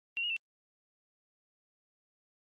sine tone with pitch steps, 2747 / 2872 / 2687 Hz, F7 / F7 / E7, -29 / +48 / +33 cents, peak -31 dBFS, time 0.17-0.365 s, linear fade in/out 0 ms, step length 65 ms, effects Opus 32 kbps

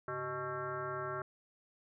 sine tone with frequency modulation, 865 Hz, A5, 30 cents flat, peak -36 dBFS, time 0.08-1.22 s, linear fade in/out 2 ms, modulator 242 Hz, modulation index 2.8, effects none

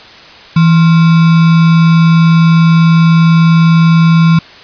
sine tone with sample-and-hold, 164.81 Hz, E3, in tune, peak -3 dBFS, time 0.56-4.39 s, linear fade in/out 5 ms, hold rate 1225 Hz, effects white hiss -34 dBFS RMS until 4.63 s + resampled to 11025 Hz

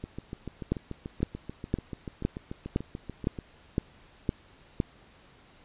two click trains, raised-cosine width 3 ms, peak -23 / -12 dBFS, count 24 / 9, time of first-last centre 0.04-3.388 / 0.72-4.802 s, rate 6.87 / 1.96 Hz, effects pink hiss -57 dBFS RMS until 5.64 s + resampled to 8000 Hz

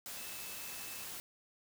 sine tone in noise, 2619 Hz, E7, 12 cents flat, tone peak -53 dBFS, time 0.17-1.04 s, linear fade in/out 0 ms, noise white, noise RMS -45 dBFS, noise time 0.06-1.2 s, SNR -11 dB, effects none

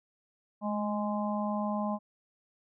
harmonic tone with a mistuned harmonic, 207.7 Hz, G#3, in tune, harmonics 1 / 3 / 4 / 5, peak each -31 / -36 / -37 / -38 dBFS, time 0.61-1.99 s, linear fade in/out 50 ms, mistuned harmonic 1, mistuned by +24 cents, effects none

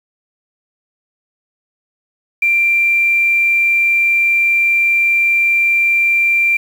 sine tone with quantisation, 2365 Hz, D7, 12 cents sharp, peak -10 dBFS, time 2.42-6.57 s, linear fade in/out 5 ms, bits 6, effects none

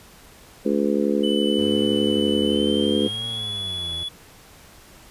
harmonic tone, 71.7 Hz, D2, 41 cents flat, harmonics 3 / 4 / 5 / 6 / 7, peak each -23 / -24 / -25 / -26 / -26 dBFS, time 0.65-3.08 s, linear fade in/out 10 ms
triangle tone with pitch glide, 2998 to 3404 Hz, F#7 to G#7, +22 to +42 cents, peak -25 dBFS, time 1.23-4.09 s, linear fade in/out 10 ms, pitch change +220 cents, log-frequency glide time 2.42-3.47 s
35% pulse tone with vibrato, 97.4 Hz, G2, 11 cents flat, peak -33 dBFS, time 1.58-4.04 s, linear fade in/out 10 ms, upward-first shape triangle, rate 0.74 Hz, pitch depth 290 cents each way
effects pink hiss -48 dBFS RMS until 5.1 s + resampled to 32000 Hz

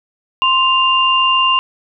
sine tone pair together, 1046.6 / 2794 Hz, C6 / F7, 0 / 0 cents, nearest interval octave + perfect fourth, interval 1700 cents, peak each -13 dBFS, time 0.42-1.59 s, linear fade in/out 0 ms, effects none

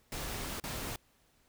pink noise with dropouts, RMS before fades -39 dBFS, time 0.12-0.96 s, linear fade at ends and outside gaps 2 ms, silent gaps 0.6-0.638 s, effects pink hiss -69 dBFS RMS until 1.48 s

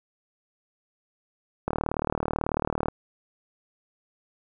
click train, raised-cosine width 1 ms, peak -11 dBFS, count 47, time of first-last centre 1.68-2.884 s, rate 38.2 Hz, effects none

